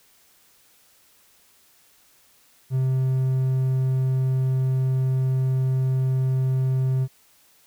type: tone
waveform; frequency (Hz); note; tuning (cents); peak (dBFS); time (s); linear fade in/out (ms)
triangle; 130.81; C3; 0; -17; 2.7-7.08; 50
effects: white hiss -58 dBFS RMS until 7.66 s